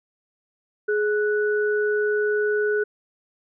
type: tone pair together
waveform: sine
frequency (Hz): 420 / 1478.7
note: G#4 / F#6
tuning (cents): +19 / -1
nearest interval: octave + minor seventh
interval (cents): 2180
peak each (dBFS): -20 / -26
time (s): 0.88-2.84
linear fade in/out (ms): 10
effects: none